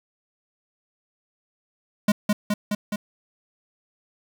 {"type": "tone with echo", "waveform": "square", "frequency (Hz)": 207.7, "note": "G#3", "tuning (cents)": 0, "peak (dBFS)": -16, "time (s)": [2.08, 2.12], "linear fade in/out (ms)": 5, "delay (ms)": 210, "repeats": 4, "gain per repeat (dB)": -2, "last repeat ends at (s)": 2.96, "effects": ["7-bit"]}